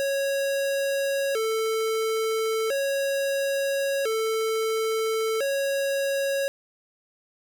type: tone with vibrato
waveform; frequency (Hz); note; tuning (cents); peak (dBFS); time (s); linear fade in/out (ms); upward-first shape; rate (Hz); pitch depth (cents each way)
square; 494.5; B4; +2; -24; 0-6.48; 0; square; 0.37; 190
effects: none